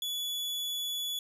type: tone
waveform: 40% pulse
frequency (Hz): 3418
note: G#7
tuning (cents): +49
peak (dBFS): -31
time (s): 0.02-1.19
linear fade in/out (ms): 2
effects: none